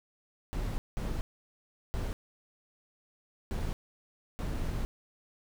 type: noise bursts at uneven times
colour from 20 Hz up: brown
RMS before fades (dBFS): -33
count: 5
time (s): 0.53-0.78 / 0.97-1.21 / 1.94-2.13 / 3.51-3.73 / 4.39-4.85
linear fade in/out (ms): 0
effects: none